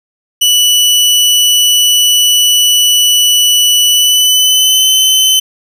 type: tone with pitch glide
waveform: sawtooth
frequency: 2960 to 3048 Hz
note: F#7 to G7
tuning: 0 to -49 cents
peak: -3 dBFS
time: 0.41-5.4 s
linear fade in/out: 10 ms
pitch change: +51 cents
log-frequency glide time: 3.86-4.88 s
effects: none